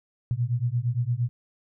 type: beating tone pair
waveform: sine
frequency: 116.54 / 125.24 Hz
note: A#2 / B2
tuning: 0 / +25 cents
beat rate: 8.7 Hz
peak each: -26 dBFS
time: 0.31-1.29 s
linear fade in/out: 0 ms
effects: none